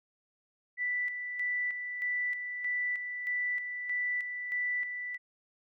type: tone with tremolo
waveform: sine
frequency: 1975.5 Hz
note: B6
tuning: in tune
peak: -29 dBFS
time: 0.77-5.18 s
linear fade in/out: 50 ms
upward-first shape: square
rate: 1.6 Hz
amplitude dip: 50%
effects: none